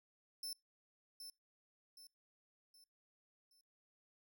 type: tone with echo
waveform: sawtooth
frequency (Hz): 5300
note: E8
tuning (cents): +9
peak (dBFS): -40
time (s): 0.43-0.53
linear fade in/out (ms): 2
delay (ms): 770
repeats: 4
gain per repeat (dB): -7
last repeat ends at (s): 3.61
effects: noise-tail reverb RT60 0.2 s tail -25 dB re dry